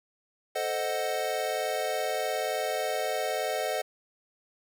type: chord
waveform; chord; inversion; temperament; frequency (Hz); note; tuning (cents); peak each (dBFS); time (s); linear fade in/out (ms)
square; A diminished seventh; none; equal; 440 / 523.3 / 622.3 / 740; A4 / C5 / Eb5 / Gb5; 0 / 0 / 0 / 0; -36 / -35 / -33 / -34; 0.55-3.82; 10
effects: none